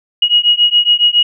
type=beating tone pair; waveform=sine; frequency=2891 / 2898.2 Hz; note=F#7 / F#7; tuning=-41 / -37 cents; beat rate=7.2 Hz; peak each=-11 dBFS; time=0.22-1.23 s; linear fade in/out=5 ms; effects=none